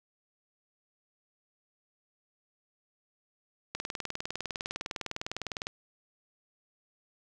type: click train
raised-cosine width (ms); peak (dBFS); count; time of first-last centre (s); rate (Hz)
0.2; -17; 39; 3.75-5.669; 19.8
effects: none